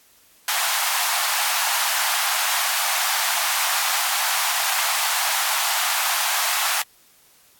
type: high-pass noise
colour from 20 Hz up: pink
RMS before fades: -22 dBFS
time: 0.48-6.82 s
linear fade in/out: 2 ms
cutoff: 730 Hz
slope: 48 dB/octave
effects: white hiss -55 dBFS RMS until 7.59 s + AAC 64 kbps